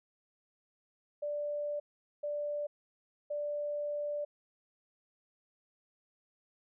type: tone bursts at uneven times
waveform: sine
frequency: 587.3 Hz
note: D5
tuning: in tune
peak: -33 dBFS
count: 3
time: 1.22-1.8 / 2.23-2.67 / 3.3-4.25 s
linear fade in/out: 10 ms
effects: none